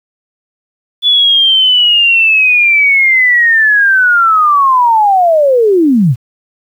sine linear sweep, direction down, 3456 to 105.5 Hz, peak -5 dBFS, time 1.02-6.16 s, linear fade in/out 50 ms, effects 7-bit

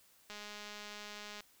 click train, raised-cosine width 0.2 ms, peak -30 dBFS, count 231, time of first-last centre 0.3-1.406 s, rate 208 Hz, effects white hiss -66 dBFS RMS until 1.6 s

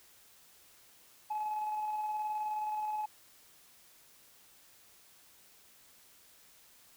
sine tone with tremolo, 852 Hz, G#5, 44 cents sharp, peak -30 dBFS, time 1.3-3.06 s, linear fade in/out 10 ms, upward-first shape square, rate 19 Hz, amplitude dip 30%, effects tanh soft clip ceiling -30 dBFS + white hiss -61 dBFS RMS until 6.96 s

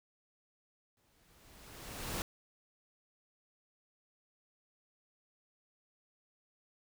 pink noise with exponential growth, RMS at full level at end -36 dBFS, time 0.97-2.22 s, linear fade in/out 1 ms, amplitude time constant 270 ms, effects none

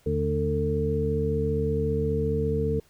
harmonic tone with a mistuned harmonic, 74.8 Hz, D2, 32 cents sharp, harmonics 1 / 2 / 3 / 4 / 6, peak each -29 / -29 / -32 / -37 / -26 dBFS, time 0.06-2.8 s, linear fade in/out 5 ms, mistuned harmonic 1, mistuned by +130 cents, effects pink hiss -61 dBFS RMS until 2.89 s

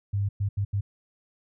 sine tone bursts at uneven times, 100.3 Hz, G2, 40 cents sharp, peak -23 dBFS, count 4, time 0.13-0.29 / 0.4-0.49 / 0.57-0.65 / 0.73-0.81 s, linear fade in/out 10 ms, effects none

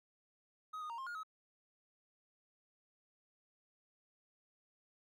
triangle tone with pitch steps, 1262 / 1232 / 929 / 1062 / 1425 / 1278 Hz, D#6 / D#6 / A#5 / C6 / F6 / D#6, +24 / -17 / -6 / +25 / +34 / +46 cents, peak -40 dBFS, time 0.73-1.234 s, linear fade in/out 10 ms, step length 84 ms, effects none

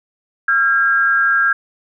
sine tone pair together, 1372.2 / 1621 Hz, F6 / G#6, -31 / -42 cents, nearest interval minor third, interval 289 cents, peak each -16 / -13 dBFS, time 0.48-1.53 s, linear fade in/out 5 ms, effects none

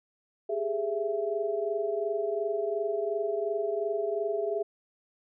sine tone cluster, 399.9 / 422.7 / 666 Hz, G4 / G#4 / E5, +35 / +31 / +18 cents, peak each -32 / -31 / -32 dBFS, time 0.49-4.63 s, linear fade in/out 10 ms, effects none

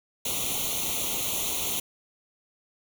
white noise with comb filter, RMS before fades -29 dBFS, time 0.25-1.8 s, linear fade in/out 5 ms, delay 0.3 ms, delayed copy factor +0.95, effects none

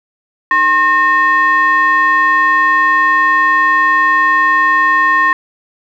triangle ring-modulated tone, 380 Hz, F#4, 46 cents sharp, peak -3 dBFS, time 0.51-5.33 s, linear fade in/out 2 ms, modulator 1450 Hz, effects none

